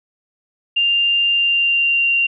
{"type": "tone with pitch glide", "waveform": "sine", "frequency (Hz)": [2794, 2768], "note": ["F7", "F7"], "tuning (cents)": [0, -16], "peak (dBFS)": -13, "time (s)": [0.76, 2.27], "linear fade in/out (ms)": 10, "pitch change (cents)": -16, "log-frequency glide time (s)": [1.3, 2.08], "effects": []}